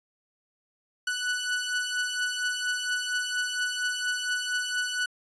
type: beating tone pair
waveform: sawtooth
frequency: 1480 / 1484.3 Hz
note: F#6 / F#6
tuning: 0 / +5 cents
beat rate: 4.3 Hz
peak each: -29 / -25 dBFS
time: 1.07-5.06 s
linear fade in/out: 5 ms
effects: resampled to 22050 Hz